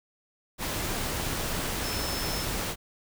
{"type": "tone in noise", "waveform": "sine", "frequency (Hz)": 5274, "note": "E8", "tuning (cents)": 0, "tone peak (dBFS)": -36, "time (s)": [1.82, 2.47], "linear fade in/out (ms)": 50, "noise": "pink", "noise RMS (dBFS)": -31, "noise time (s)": [0.58, 2.76], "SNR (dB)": -8, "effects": []}